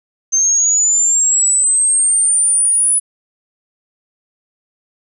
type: linear sweep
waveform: sine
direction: up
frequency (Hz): 6260 to 9956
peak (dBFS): -10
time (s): 0.32-3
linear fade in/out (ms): 20
effects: none